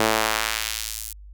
sawtooth tone with high-pass filter sweep, 109.7 Hz, A2, 5 cents flat, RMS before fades -25 dBFS, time 0-1.13 s, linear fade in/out 5 ms, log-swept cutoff 390 to 10000 Hz, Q 0.74, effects added 50 Hz sine -40 dBFS peak until 1.33 s

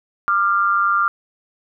sine tone pair together, 1194 / 1386 Hz, D6 / F6, +28 / -14 cents, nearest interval minor third, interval 258 cents, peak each -17 dBFS, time 0.28-1.08 s, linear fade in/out 0 ms, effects none

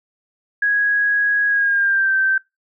sine tone with pitch glide, 1658 to 1555.9 Hz, G#6 to G6, -3 to -13 cents, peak -14 dBFS, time 0.62-2.38 s, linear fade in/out 5 ms, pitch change -110 cents, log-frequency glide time 1.48-2.15 s, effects noise-tail reverb RT60 0.2 s tail -22 dB re dry

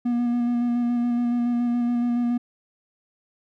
triangle tone with vibrato, 240.2 Hz, B3, 48 cents flat, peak -18 dBFS, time 0.05-2.38 s, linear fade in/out 10 ms, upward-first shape square, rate 7.1 Hz, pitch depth 14 cents each way, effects none

